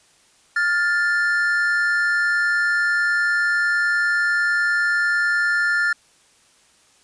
triangle tone pair together, 1410.7 / 1760 Hz, F6 / A6, +17 / 0 cents, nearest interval major third, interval 383 cents, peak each -18 dBFS, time 0.56-5.93 s, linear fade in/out 5 ms, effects white hiss -56 dBFS RMS until 7.03 s + resampled to 22050 Hz

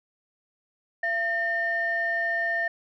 sine tone pair together, 678.7 / 1812 Hz, F5 / A#6, -50 / -50 cents, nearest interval octave + perfect fourth, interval 1700 cents, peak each -29 / -24 dBFS, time 1.03-2.68 s, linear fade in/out 5 ms, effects tanh soft clip ceiling -17 dBFS

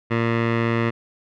15% pulse tone with low-pass filter, 115.9 Hz, A#2, 10 cents flat, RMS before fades -21 dBFS, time 0.1-0.91 s, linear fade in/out 20 ms, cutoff 2200 Hz, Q 1.9, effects none

